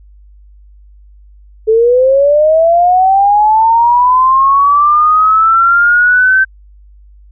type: linear sweep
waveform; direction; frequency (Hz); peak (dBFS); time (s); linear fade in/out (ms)
sine; up; 432.2 to 1554; -5; 1.67-6.45; 20
effects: added 50 Hz sine -37 dBFS peak until 7.31 s